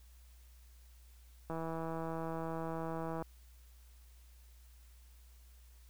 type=click train; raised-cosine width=1 ms; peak=-27 dBFS; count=282; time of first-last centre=1.5-3.224 s; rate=163 Hz; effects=added 60 Hz sine -56 dBFS peak until 5.89 s + white hiss -68 dBFS RMS until 5.89 s